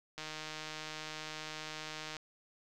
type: click train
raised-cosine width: 0.2 ms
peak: -25 dBFS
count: 309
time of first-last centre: 0.18-2.167 s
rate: 155 Hz
effects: none